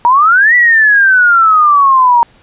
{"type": "exponential two-way sweep", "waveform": "sine", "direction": "up then down", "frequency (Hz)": [932.3, 1975.5, 932.3], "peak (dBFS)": -4, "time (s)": [0.05, 2.23], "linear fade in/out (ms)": 0, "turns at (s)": 0.55, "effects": ["pink hiss -46 dBFS RMS until 2.42 s", "resampled to 8000 Hz"]}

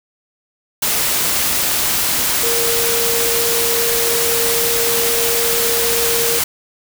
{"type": "tone in noise", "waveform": "sine", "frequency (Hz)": 466.2, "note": "A#4", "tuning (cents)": 0, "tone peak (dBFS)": -20, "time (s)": [2.43, 6.39], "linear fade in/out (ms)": 5, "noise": "white", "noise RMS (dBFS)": -17, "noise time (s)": [0.82, 6.44], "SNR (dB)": -6, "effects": []}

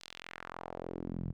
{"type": "tone with band-pass filter sweep", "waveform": "sawtooth", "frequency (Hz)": 43.34, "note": "F1", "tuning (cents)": -12, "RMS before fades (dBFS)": -42, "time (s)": [0, 1.33], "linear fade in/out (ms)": 20, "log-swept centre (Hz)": [4800, 130], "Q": 1.8, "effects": []}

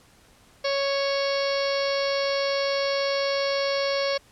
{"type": "harmonic tone", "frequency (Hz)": 554.4, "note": "C#5", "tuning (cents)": 0, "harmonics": [1, 2, 3, 4, 5, 6, 7, 8, 9, 10], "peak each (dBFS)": [-24, -33, -36, -34, -39, -38, -41, -33, -40, -36], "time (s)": [0.64, 4.18], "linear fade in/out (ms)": 10, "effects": ["pink hiss -56 dBFS RMS until 4.31 s", "low-pass 11000 Hz 12 dB/octave"]}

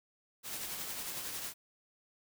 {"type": "noise with tremolo", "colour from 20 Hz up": "white", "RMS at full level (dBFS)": -39, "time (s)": [0.43, 1.54], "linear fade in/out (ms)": 50, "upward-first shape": "triangle", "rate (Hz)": 11, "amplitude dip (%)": 40, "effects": []}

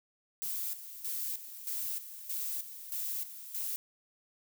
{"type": "noise with tremolo", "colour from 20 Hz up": "violet", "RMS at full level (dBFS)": -36, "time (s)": [0.42, 3.76], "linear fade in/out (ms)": 0, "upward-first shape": "square", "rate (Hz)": 1.6, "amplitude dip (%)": 70, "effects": []}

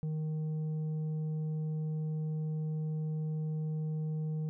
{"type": "tone with tanh clipping", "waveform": "sine", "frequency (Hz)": 155.56, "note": "D#3", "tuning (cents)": 0, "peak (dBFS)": -33, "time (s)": [0.03, 4.49], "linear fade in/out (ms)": 0, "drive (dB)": 5, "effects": []}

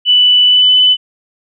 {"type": "tone with pitch glide", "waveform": "sine", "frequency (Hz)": [2977, 3005], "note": ["F#7", "F#7"], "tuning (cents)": [10, 26], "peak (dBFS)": -5, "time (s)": [0.05, 0.97], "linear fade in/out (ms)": 50, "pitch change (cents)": 16, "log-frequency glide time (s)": [0.46, 0.7], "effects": []}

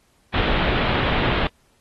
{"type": "low-pass noise", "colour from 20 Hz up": "pink", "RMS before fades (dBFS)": -21, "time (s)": [0.34, 1.47], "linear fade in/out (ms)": 2, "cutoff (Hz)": 3700, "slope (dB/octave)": 48, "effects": ["pink hiss -62 dBFS RMS until 1.8 s", "AAC 32 kbps"]}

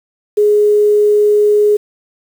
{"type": "tone with quantisation", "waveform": "sine", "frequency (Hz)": 417.5, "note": "G#4", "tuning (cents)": 9, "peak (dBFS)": -7, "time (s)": [0.37, 1.77], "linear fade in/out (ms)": 10, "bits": 6, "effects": []}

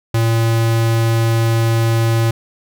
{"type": "tone", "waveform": "square", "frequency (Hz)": 114.2, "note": "A#2", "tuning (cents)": -35, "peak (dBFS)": -13, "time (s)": [0.14, 2.31], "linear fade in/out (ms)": 5, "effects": []}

